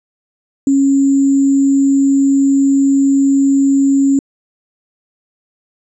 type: tone with sample-and-hold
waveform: sine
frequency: 274.7 Hz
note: C#4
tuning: 16 cents flat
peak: -8 dBFS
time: 0.67-4.19 s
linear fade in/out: 2 ms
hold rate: 7350 Hz
effects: resampled to 24000 Hz

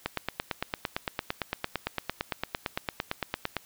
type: click train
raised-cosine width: 0.3 ms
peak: -12 dBFS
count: 32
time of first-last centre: 0.06-3.567 s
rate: 8.84 Hz
effects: white hiss -56 dBFS RMS until 3.65 s

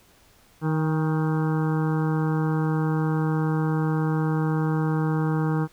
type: harmonic tone with a mistuned harmonic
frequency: 156.6 Hz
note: D#3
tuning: 11 cents sharp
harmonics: 1 / 2 / 3 / 5 / 6 / 7 / 8 / 9 / 10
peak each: -22 / -28 / -32 / -36 / -38 / -39 / -40 / -41 / -42 dBFS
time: 0.61-5.68 s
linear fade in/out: 50 ms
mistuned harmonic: 5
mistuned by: +42 cents
effects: pink hiss -57 dBFS RMS until 5.72 s

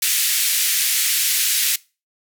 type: band-pass noise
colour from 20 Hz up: white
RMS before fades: -19 dBFS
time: 0.02-1.76 s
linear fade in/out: 5 ms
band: 1900 to 15000 Hz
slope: 24 dB/octave
effects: noise-tail reverb RT60 0.3 s tail -22 dB re dry

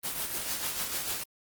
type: noise with tremolo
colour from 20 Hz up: white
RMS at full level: -31 dBFS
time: 0.03-1.24 s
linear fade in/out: 20 ms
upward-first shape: triangle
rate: 6.7 Hz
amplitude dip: 55%
effects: Opus 24 kbps

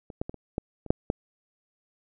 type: clicks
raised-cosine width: 2 ms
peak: -27 / -15 / -21 / -28 / -14 / -27 / -6 / -11 dBFS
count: 8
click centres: 0.102 / 0.215 / 0.295 / 0.343 / 0.581 / 0.863 / 0.905 / 1.101 s
effects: none

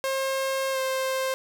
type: tone with pitch glide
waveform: sawtooth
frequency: 535 to 526.1 Hz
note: C5 to C5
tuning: +38 to +9 cents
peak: -21 dBFS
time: 0.04-1.34 s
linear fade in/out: 0 ms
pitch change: -29 cents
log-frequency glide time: 0.72-0.78 s
effects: none

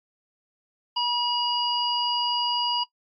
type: harmonic tone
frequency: 964 Hz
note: B5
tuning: 42 cents flat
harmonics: 1 / 3 / 5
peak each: -26 / -27 / -28 dBFS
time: 0.96-2.84 s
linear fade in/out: 10 ms
effects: noise-tail reverb RT60 0.1 s tail -18 dB re dry + AAC 64 kbps

